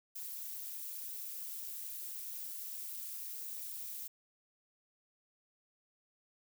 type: noise with amplitude modulation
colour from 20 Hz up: violet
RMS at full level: -40 dBFS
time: 0.15-4.08 s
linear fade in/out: 10 ms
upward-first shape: sine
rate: 230 Hz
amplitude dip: 85%
effects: none